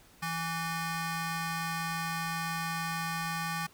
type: ring-modulated tone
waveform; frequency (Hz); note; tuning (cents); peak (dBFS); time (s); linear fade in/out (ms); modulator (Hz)
20% pulse; 659.3; E5; 0; -24; 0.22-3.67; 10; 493
effects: pink hiss -59 dBFS RMS until 3.73 s